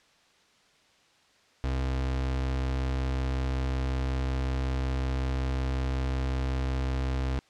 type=tone; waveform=35% pulse; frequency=65.41 Hz; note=C2; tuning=in tune; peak=-25 dBFS; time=1.64-7.39 s; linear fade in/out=0 ms; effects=white hiss -62 dBFS RMS until 7.49 s + low-pass 5000 Hz 12 dB/octave